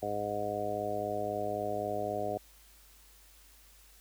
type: harmonic tone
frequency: 103.83 Hz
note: G#2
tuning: in tune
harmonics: 1 / 2 / 3 / 4 / 5 / 6 / 7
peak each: -45 / -45 / -43 / -39 / -40 / -36 / -37 dBFS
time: 0.02-2.38 s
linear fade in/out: 10 ms
effects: added 50 Hz sine -60 dBFS peak until 4 s + white hiss -60 dBFS RMS until 4 s